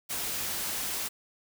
white noise, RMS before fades -33 dBFS, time 0.09-1.09 s, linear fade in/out 20 ms, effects none

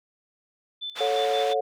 sine tone with tremolo, 3520 Hz, A7, in tune, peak -30 dBFS, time 0.81-1.55 s, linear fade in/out 20 ms, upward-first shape square, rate 5.7 Hz, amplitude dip 75%
white band-pass noise, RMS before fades -37 dBFS, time 0.95-1.54 s, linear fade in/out 20 ms, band 440 to 3100 Hz, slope 12 dB/octave
sine chord, F# minor, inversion first, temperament equal with one note detuned, 440 / 554.4 / 721.8 Hz, A4 / C#5 / F#5, 0 / 0 / -43 cents, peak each -26 dBFS, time 1-1.61 s, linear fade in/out 10 ms
effects none

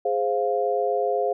sine chord, F minor, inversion first, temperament equal, 415.3 / 523.3 / 698.5 Hz, Ab4 / C5 / F5, 0 / 0 / 0 cents, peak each -25 dBFS, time 0.05-1.33 s, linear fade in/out 5 ms, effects none

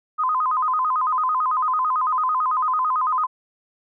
sine tone with vibrato, 1130 Hz, C#6, 33 cents sharp, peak -18 dBFS, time 0.18-3.27 s, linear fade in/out 20 ms, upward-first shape square, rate 9 Hz, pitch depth 170 cents each way, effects none

